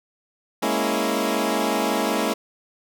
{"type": "chord", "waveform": "15% pulse", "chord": "A# half-diminished seventh", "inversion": "third", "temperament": "equal", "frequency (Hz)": [207.7, 233.1, 277.2, 329.6], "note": ["G#3", "A#3", "C#4", "E4"], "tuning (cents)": [0, 0, 0, 0], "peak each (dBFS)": -20, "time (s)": [0.62, 2.34], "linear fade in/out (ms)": 10, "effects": []}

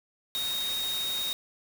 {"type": "tone in noise", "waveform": "sine", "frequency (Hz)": 3735, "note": "A#7", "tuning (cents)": 3, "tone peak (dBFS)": -29, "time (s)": [0.35, 1.33], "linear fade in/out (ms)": 0, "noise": "white", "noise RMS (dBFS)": -37, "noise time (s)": [0.35, 1.33], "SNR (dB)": 5, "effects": []}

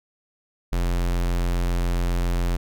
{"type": "tone", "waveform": "square", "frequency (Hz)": 43.65, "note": "F1", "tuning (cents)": 0, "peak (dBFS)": -21, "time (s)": [0.72, 2.57], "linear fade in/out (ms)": 10, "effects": []}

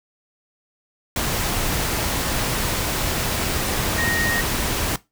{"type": "tone in noise", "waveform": "sine", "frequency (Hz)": 1864.7, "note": "A#6", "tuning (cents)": 0, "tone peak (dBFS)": -22, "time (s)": [3.98, 4.41], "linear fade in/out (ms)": 2, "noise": "pink", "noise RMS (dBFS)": -23, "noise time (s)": [1.16, 4.96], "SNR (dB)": -2, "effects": ["noise-tail reverb RT60 0.2 s tail -18 dB re dry"]}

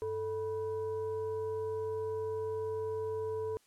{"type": "tone with frequency modulation", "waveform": "sine", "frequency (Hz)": 440, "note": "A4", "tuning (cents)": 0, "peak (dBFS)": -33, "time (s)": [0.02, 3.57], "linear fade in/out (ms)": 0, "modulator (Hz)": 538, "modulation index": 0.47, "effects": ["white hiss -68 dBFS RMS until 3.66 s", "low-pass 11000 Hz 12 dB/octave"]}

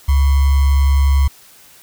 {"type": "tone with sample-and-hold", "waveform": "sine", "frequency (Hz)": 69.3, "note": "C#2", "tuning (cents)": 0, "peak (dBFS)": -9, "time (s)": [0.08, 1.28], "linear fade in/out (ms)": 10, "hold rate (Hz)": 1050, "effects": ["white hiss -45 dBFS RMS until 1.82 s"]}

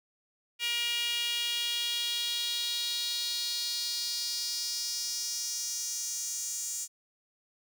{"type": "tone with high-pass filter sweep", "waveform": "sawtooth", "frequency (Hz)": 474.7, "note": "A#4", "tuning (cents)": 31, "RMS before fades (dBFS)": -33, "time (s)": [0.59, 6.88], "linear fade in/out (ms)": 50, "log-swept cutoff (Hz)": [2700, 7000], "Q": 4.1, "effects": []}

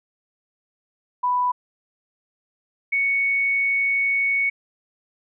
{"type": "tone pair in turn", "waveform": "sine", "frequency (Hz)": [990, 2222], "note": ["B5", "C#7"], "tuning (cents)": [4, 4], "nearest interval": "octave + major second", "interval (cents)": 1400, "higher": "second", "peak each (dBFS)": -18, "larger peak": "neither", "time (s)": [[1.23, 1.52], [2.92, 4.5]], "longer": "second", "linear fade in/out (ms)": 10, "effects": []}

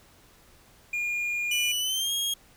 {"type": "tone", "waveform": "triangle", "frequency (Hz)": 2422, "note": "D#7", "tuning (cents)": -47, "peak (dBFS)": -25, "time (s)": [0.93, 1.72], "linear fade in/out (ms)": 5}
{"type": "tone with pitch glide", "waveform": "sawtooth", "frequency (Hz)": [2960, 3265], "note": ["F#7", "G#7"], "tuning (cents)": [0, -30], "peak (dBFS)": -23, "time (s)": [1.51, 2.34], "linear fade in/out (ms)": 5, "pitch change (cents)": 170, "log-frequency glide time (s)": [1.79, 2.12]}
{"effects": ["pink hiss -57 dBFS RMS until 2.56 s"]}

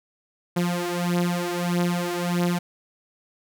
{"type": "beating tone pair", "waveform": "sawtooth", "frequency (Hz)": [174.61, 176.21], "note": ["F3", "F3"], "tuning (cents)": [0, 16], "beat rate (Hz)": 1.6, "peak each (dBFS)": [-21, -22], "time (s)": [0.56, 2.59], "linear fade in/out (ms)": 10, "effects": []}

